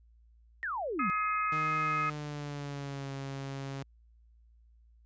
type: exponential sweep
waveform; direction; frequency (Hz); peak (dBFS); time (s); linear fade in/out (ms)
sine; down; 1920 to 168.2; -32; 0.63-1.1; 0
type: harmonic tone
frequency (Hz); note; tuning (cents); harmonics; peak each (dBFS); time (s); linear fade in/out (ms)
421.7; G#4; +26; 3 / 4 / 5 / 6; -29 / -43 / -38 / -39; 0.99-2.1; 5
type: tone with pitch glide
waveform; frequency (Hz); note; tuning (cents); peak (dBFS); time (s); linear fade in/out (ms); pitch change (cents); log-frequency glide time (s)
sawtooth; 154.6 to 136.94; D#3 to C#3; -11 to -21; -33; 1.52-3.83; 5; -210; 1.78-3.12
effects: added 57 Hz sine -58 dBFS peak until 5.05 s + resampled to 16000 Hz